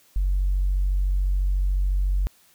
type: tone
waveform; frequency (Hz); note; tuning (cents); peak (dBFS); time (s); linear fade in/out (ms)
sine; 47; F#1; +28; -18; 0.16-2.27; 0
effects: tanh soft clip ceiling -15 dBFS + white hiss -58 dBFS RMS until 2.54 s

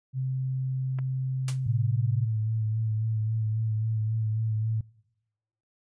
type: tone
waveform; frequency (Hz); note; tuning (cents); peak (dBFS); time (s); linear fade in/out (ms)
sine; 130.81; C3; 0; -26; 0.13-2.28; 50
type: clicks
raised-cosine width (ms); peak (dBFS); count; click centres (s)
0.5; -29; 2; 0.987 / 0.99
type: noise with exponential decay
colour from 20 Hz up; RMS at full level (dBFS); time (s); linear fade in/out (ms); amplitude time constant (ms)
white; -31; 1.48-1.6; 2; 25
type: tone with vibrato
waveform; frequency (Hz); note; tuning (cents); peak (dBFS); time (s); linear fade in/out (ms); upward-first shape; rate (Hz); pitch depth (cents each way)
sine; 110; A2; 0; -24; 1.66-4.81; 5; sine; 3.7; 27
effects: noise-tail reverb RT60 1.0 s tail -26 dB re dry + resampled to 22050 Hz

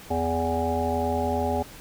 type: harmonic tone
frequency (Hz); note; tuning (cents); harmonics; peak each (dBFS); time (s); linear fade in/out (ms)
82.8; E2; +8; 1 / 3 / 5 / 7 / 9 / 10; -30 / -30 / -30 / -30 / -30 / -30; 0.1-1.63; 10
effects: pink hiss -45 dBFS RMS until 1.8 s

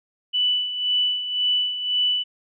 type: tone with tremolo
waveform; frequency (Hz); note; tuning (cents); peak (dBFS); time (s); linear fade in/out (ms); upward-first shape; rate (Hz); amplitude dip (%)
sine; 2976; F#7; +9; -17; 0.33-2.24; 20; sine; 1.9; 65
effects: none

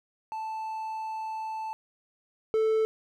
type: tone pair in turn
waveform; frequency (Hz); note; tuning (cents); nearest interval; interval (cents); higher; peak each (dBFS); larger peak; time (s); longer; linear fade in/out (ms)
triangle; 879 / 439.8; A5 / A4; -2 / -1; octave; 1199; first; -30 / -20; second; 0.32-1.73 / 2.54-2.85; first; 0
effects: none

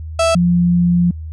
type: tone pair in turn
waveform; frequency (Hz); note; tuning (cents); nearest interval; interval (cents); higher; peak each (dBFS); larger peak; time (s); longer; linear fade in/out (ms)
35% pulse / sine; 659.3 / 174.63; E5 / F3; 0 / 0; octave + major seventh; 2300; first; -10; neither; 0.19-0.35 / 0.35-1.11; second; 5
effects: added 79 Hz sine -25 dBFS peak until 1.32 s + resampled to 24000 Hz

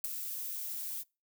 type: noise with ADSR envelope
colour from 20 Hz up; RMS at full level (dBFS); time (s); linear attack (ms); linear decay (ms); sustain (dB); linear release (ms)
violet; -32; 0.04-1.04; 3; 20; -7; 37
effects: noise-tail reverb RT60 0.3 s tail -26 dB re dry

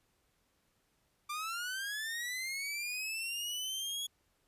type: linear sweep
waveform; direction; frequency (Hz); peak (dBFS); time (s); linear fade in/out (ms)
sawtooth; up; 1175 to 3368; -33; 1.29-4.07; 10
effects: pink hiss -75 dBFS RMS until 4.47 s + resampled to 32000 Hz

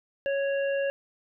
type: harmonic tone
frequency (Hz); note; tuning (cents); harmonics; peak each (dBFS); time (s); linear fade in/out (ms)
554.4; C#5; 0; 1 / 3 / 5; -25 / -35 / -39; 0.26-0.9; 0
effects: none

